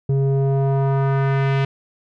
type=tone with low-pass filter sweep; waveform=square; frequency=136.6 Hz; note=C#3; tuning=25 cents flat; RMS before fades=-18 dBFS; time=0.09-1.65 s; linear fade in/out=5 ms; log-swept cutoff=330 to 2800 Hz; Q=1.4; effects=none